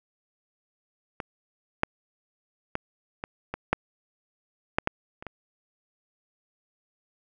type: clicks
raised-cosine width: 0.5 ms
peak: -17 / -6 / -13 / -17 / -16 / -6 / -6 / -8 / -25 / -21 dBFS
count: 10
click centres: 1.202 / 1.834 / 2.754 / 3.239 / 3.54 / 3.73 / 4.785 / 4.874 / 5.225 / 5.267 s
effects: none